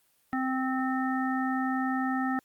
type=harmonic tone; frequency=260.8 Hz; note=C4; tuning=5 cents flat; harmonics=1 / 3 / 5 / 7; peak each=-28 / -33 / -35 / -36 dBFS; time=0.33-2.39 s; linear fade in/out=0 ms; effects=white hiss -68 dBFS RMS until 2.44 s + Opus 32 kbps